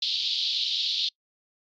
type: band-pass noise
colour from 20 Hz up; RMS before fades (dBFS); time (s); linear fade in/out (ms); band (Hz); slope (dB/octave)
pink; -27; 0.02-1.09; 5; 3300 to 4500; 48
effects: noise-tail reverb RT60 0.1 s tail -26 dB re dry + MP3 96 kbps